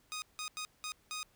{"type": "tone bursts at uneven times", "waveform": "10% pulse", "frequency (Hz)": 1244.5, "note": "D#6", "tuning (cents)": 0, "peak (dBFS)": -30, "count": 5, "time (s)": [[0.12, 0.22], [0.39, 0.48], [0.57, 0.65], [0.84, 0.92], [1.11, 1.23]], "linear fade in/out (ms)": 0, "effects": ["pink hiss -69 dBFS RMS until 1.35 s"]}